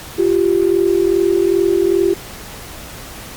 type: tone pair together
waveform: sine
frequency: 347.5 / 390 Hz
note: F4 / G4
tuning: -9 / -9 cents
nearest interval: major second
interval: 200 cents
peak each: -14 dBFS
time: 0.18-2.14 s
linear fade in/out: 10 ms
effects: pink hiss -33 dBFS RMS until 3.36 s + Opus 48 kbps